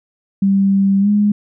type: tone with pitch glide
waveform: sine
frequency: 196 to 206.9 Hz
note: G3 to G#3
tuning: 0 to -6 cents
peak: -10 dBFS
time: 0.42-1.32 s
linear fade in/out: 5 ms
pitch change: +94 cents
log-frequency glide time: 1-1.09 s
effects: none